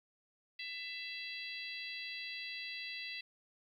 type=harmonic tone; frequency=667 Hz; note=E5; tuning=20 cents sharp; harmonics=3 / 4 / 5 / 6 / 7; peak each=-47 / -45 / -50 / -49 / -50 dBFS; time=0.59-3.21 s; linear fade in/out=5 ms; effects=12-bit